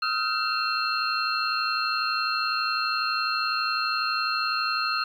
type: tone cluster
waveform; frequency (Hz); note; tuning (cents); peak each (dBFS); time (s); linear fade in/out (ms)
sine; 1272 / 1384 / 1520 / 2699 / 4215; D#6 / F6 / F#6 / E7 / C8; +38 / -16 / +46 / +40 / +12; -28 / -30 / -36 / -32 / -29; 0.02-5.04; 5
effects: 9-bit